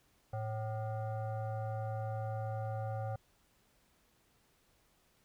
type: tone with frequency modulation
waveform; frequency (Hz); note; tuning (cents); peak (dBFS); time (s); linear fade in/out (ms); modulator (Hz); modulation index
sine; 110; A2; 0; -35; 0.33-3.16; 5; 656; 0.86
effects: pink hiss -71 dBFS RMS until 5.24 s